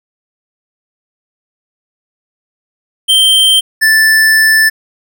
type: tone pair in turn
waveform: square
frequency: 3136 / 1760 Hz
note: G7 / A6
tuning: 0 / 0 cents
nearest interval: minor seventh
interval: 1000 cents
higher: first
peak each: -6 dBFS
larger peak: neither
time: 3.08-3.61 / 3.81-4.7 s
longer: second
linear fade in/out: 20 ms
effects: none